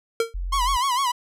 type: tone with exponential decay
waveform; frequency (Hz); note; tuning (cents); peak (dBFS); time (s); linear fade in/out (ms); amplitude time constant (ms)
square; 457.9; A#4; -31; -16; 0.2-0.34; 2; 29
type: tone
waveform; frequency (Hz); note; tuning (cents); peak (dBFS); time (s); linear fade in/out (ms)
sine; 44.58; F1; +36; -25; 0.34-0.77; 10
type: tone with vibrato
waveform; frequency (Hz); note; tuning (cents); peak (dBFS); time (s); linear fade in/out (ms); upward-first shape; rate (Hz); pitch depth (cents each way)
45% pulse; 1040; C6; -11; -20; 0.52-1.12; 10; sine; 6.6; 130
effects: low-pass 12000 Hz 12 dB/octave